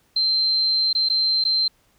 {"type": "tone with dropouts", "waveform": "sine", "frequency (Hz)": 4125, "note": "C8", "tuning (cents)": -25, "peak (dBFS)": -17, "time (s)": [0.16, 1.68], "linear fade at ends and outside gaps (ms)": 5, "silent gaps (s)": [[0.93, 0.95], [1.088, 1.098], [1.44, 1.45]], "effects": ["pink hiss -62 dBFS RMS until 1.98 s"]}